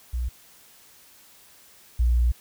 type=tone pair in turn; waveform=sine; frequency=61 / 59.81 Hz; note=B1 / A#1; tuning=-21 / +45 cents; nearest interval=unison; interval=34 cents; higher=first; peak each=-24 / -17 dBFS; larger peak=second; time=0.13-0.29 / 1.99-2.32 s; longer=second; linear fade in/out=10 ms; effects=white hiss -53 dBFS RMS until 2.4 s